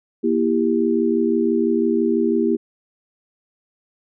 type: chord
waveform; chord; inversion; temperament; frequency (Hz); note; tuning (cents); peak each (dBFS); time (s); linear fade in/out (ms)
sine; E diminished; second; just; 237.3 / 329.6 / 395.6; Bb3 / E4 / G4; +31 / 0 / +16; -20; 0.23-2.57; 20
effects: none